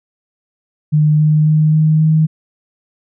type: tone with pitch steps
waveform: sine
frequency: 151.8 / 153.12 / 154.45 / 155.8 / 157.15 Hz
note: D#3 / D#3 / D#3 / D#3 / D#3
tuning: -42 / -27 / -12 / +3 / +18 cents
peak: -8 dBFS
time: 0.92-2.27 s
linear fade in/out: 20 ms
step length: 270 ms
effects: none